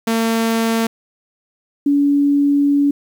sawtooth / sine tone pair in turn, 226.7 / 284.9 Hz, A#3 / C#4, -48 / +48 cents, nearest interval major third, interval 396 cents, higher second, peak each -11 dBFS, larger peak neither, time 0.07-0.87 / 1.86-2.91 s, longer second, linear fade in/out 5 ms, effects 8-bit

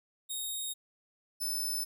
10% pulse tone pair in turn, 3729 / 5274 Hz, A#7 / E8, 0 / 0 cents, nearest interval tritone, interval 600 cents, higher second, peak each -27 / -26 dBFS, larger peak second, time 0.29-0.74 / 1.4-1.85 s, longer neither, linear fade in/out 20 ms, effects none

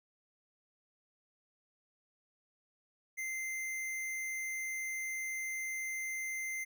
square tone, 2082 Hz, C7, 9 cents flat, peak -37 dBFS, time 3.17-6.65 s, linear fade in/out 20 ms, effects none

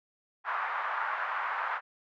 white band-pass noise, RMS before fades -33 dBFS, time 0.44-1.81 s, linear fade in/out 50 ms, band 870 to 1500 Hz, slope 24 dB/octave, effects none

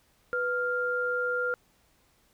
sine tone pair together, 493.9 / 1398.5 Hz, B4 / F6, 0 / +2 cents, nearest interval octave + tritone, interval 1802 cents, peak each -30 / -28 dBFS, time 0.33-1.54 s, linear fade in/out 0 ms, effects pink hiss -66 dBFS RMS until 2.33 s

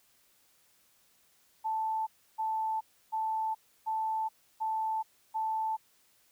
sine tone bursts, 880 Hz, A5, in tune, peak -29 dBFS, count 6, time 1.64-5.77 s, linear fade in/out 20 ms, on 430 ms, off 310 ms, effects white hiss -67 dBFS RMS until 6.31 s

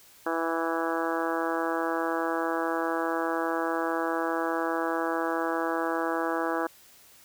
harmonic tone, 164.81 Hz, E3, in tune, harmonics 2 / 3 / 4 / 5 / 6 / 7 / 8 / 9 / 10, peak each -31 / -33 / -34 / -35 / -36 / -36 / -37 / -38 / -38 dBFS, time 0.26-6.67 s, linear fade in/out 5 ms, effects white hiss -55 dBFS RMS until 7.24 s

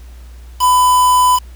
triangle tone with quantisation, 1000 Hz, B5, 21 cents sharp, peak -6 dBFS, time 0.59-1.4 s, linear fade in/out 50 ms, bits 3, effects added 60 Hz sine -32 dBFS peak until 1.55 s + pink hiss -48 dBFS RMS until 1.55 s

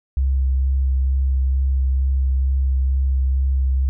sine tone with vibrato, 66.3 Hz, C2, 23 cents sharp, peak -15 dBFS, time 0.17-3.89 s, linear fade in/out 0 ms, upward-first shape sine, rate 2.2 Hz, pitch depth 15 cents each way, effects none

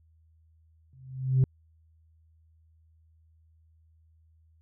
sine tone with exponential growth, 130.81 Hz, C3, in tune, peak -14 dBFS, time 0.93-1.44 s, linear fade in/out 2 ms, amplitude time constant 110 ms, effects tanh soft clip ceiling -16 dBFS + added 80 Hz sine -59 dBFS peak until 4.61 s

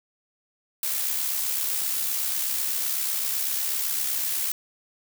blue noise with amplitude modulation, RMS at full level -25 dBFS, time 0.83-4.52 s, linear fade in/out 2 ms, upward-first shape sine, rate 67.9 Hz, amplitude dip 40%, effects none

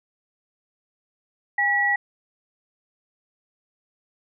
sine tone pair together, 813 / 1933.7 Hz, G#5 / B6, -37 / -37 cents, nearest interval octave + minor third, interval 1500 cents, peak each -25 / -19 dBFS, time 1.58-1.96 s, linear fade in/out 5 ms, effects none

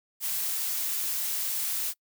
blue noise, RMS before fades -30 dBFS, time 0.2-1.94 s, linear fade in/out 50 ms, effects noise-tail reverb RT60 0.1 s tail -25 dB re dry

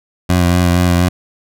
20% pulse tone with vibrato, 88.4 Hz, F2, 22 cents sharp, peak -5 dBFS, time 0.29-1.09 s, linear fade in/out 10 ms, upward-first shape sine, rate 4.2 Hz, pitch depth 25 cents each way, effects none

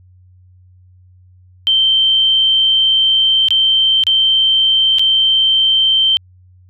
sine tone with dropouts, 3121 Hz, G7, 8 cents flat, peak -9 dBFS, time 1.67-6.17 s, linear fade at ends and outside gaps 0 ms, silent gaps 3.485-3.506 / 4.037-4.068 / 4.985-4.994 s, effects added 91 Hz sine -43 dBFS peak until 6.69 s

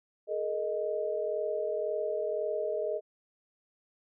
sine chord, Ab suspended second, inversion none, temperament equal with one note detuned, 424.3 / 466.2 / 622.3 Hz, Ab4 / Bb4 / Eb5, +37 / 0 / 0 cents, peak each -34 / -36 / -32 dBFS, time 0.27-3.01 s, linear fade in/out 50 ms, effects none

